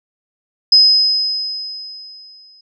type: tone with exponential decay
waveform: sine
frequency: 5060 Hz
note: D#8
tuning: 28 cents sharp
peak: -4 dBFS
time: 0.72-2.61 s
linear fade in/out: 5 ms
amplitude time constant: 410 ms
effects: none